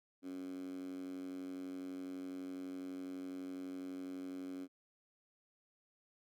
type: tone with high-pass filter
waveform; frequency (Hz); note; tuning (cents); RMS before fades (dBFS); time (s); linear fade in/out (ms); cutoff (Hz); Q
10% pulse; 92; F#2; -9; -45; 0.22-4.68; 50; 270; 7.1
effects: none